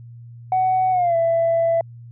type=tone with pitch glide; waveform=sine; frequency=748 to 666.4 Hz; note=F#5 to E5; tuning=+19 to +19 cents; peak=-14 dBFS; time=0.52-1.81 s; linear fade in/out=2 ms; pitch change=-200 cents; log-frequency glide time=0.91-1.16 s; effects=tanh soft clip ceiling -12 dBFS + added 118 Hz sine -37 dBFS peak until 2.11 s